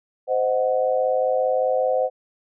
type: chord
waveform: sine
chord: C diminished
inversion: none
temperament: equal with one note detuned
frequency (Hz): 517.2 / 622.3 / 740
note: C5 / Eb5 / Gb5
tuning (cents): -20 / 0 / 0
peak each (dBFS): -20 / -24 / -25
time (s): 0.27-2.1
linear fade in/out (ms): 50
effects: none